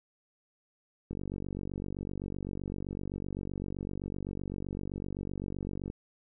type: click train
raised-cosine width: 3 ms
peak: -24 dBFS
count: 230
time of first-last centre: 1.11-5.901 s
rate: 47.8 Hz
effects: none